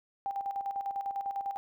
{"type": "tone with tremolo", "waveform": "sine", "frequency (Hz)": 793, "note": "G5", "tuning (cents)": 20, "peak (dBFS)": -30, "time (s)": [0.26, 1.57], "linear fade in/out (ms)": 0, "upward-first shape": "square", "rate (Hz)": 10, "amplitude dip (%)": 60, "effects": []}